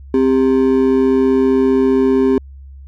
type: ring-modulated tone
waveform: triangle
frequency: 329.6 Hz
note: E4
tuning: in tune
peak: -5 dBFS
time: 0.14-2.38 s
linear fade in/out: 2 ms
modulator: 67.6 Hz
effects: added 68 Hz sine -33 dBFS peak until 2.87 s